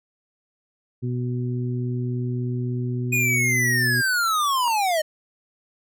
harmonic tone, 123.47 Hz, B2, in tune, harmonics 1 / 2 / 3, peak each -24 / -30 / -34 dBFS, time 1.02-4.02 s, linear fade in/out 20 ms
square linear sweep, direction down, 2481 to 603 Hz, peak -20 dBFS, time 3.12-5.02 s, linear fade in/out 10 ms
sine tone with exponential growth, 1050 Hz, C6, 6 cents sharp, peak -25 dBFS, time 4.5-4.68 s, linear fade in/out 0 ms, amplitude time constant 38 ms
effects none

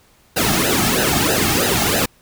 pink noise with flanger, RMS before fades -17 dBFS, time 0.36-2.06 s, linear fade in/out 10 ms, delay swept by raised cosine 0.88 to 2.08 ms, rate 3.1 Hz, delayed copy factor -1, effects pink hiss -54 dBFS RMS until 2.21 s

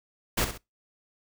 pink noise with echo, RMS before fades -25 dBFS, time 0.37-0.45 s, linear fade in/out 10 ms, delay 65 ms, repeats 2, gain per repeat -9 dB, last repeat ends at 0.58 s, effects noise-tail reverb RT60 0.2 s tail -23 dB re dry

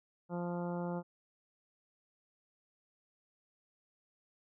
harmonic tone, 174.61 Hz, F3, in tune, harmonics 1 / 2 / 3 / 4 / 5 / 6 / 7 / 8, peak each -37 / -43 / -42 / -48 / -46 / -54 / -54 / -55 dBFS, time 0.29-1.03 s, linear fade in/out 50 ms, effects none

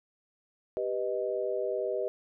sine chord, G augmented, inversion none, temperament equal, 392 / 493.9 / 622.3 Hz, G4 / B4 / D#5, 0 / 0 / 0 cents, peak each -33 dBFS, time 0.77-2.08 s, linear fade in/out 0 ms, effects none

